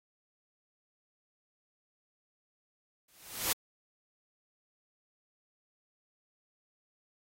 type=noise with exponential growth; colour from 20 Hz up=white; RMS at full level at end=-27 dBFS; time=3.08-3.53 s; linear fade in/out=5 ms; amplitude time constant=96 ms; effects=AAC 48 kbps